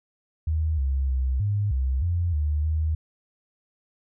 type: tone with pitch steps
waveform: sine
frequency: 78.7 / 67.4 / 64.9 / 102.6 / 65.5 / 86.7 / 75 / 78.4 Hz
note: D#2 / C#2 / C2 / G#2 / C2 / F2 / D2 / D#2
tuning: +20 / -48 / -13 / -21 / +2 / -12 / +37 / +14 cents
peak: -21 dBFS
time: 0.47-2.95 s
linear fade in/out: 5 ms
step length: 310 ms
effects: none